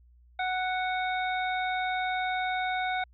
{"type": "harmonic tone", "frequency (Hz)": 740, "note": "F#5", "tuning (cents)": 0, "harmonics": [1, 2, 3, 5], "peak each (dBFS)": [-29, -34, -35, -40], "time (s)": [0.39, 3.04], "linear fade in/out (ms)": 5, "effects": ["added 60 Hz sine -55 dBFS peak until 3.13 s"]}